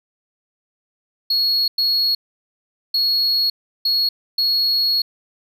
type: tone bursts at uneven times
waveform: triangle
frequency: 4329 Hz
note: C#8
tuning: 42 cents flat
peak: -14 dBFS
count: 5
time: 1.3-1.68 / 1.78-2.15 / 2.94-3.5 / 3.85-4.09 / 4.38-5.02 s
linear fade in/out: 5 ms
effects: none